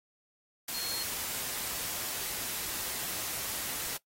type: tone in noise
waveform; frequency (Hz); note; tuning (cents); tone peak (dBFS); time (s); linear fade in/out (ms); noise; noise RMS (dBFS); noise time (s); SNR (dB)
sine; 4271; C8; +35; -36; 0.74-1.03; 5; white; -36; 0.68-3.97; -3
effects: noise-tail reverb RT60 0.1 s tail -19 dB re dry + AAC 48 kbps